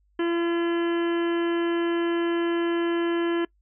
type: harmonic tone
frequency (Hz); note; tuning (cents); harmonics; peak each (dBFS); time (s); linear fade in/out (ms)
340; F4; -46; 1 / 2 / 3 / 4 / 5 / 6 / 7 / 8 / 9; -22 / -38 / -36 / -39 / -35 / -43 / -47 / -45 / -41; 0.19-3.45; 5
effects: noise-tail reverb RT60 0.1 s tail -24 dB re dry + added 50 Hz sine -62 dBFS peak until 3.61 s